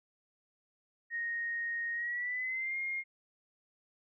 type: tone with pitch glide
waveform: sine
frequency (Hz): 1864.7 to 2130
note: A#6 to C7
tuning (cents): 0 to +30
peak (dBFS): -33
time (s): 1.1-3.04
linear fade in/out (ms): 50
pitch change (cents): +230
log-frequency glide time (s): 1.93-2.77
effects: none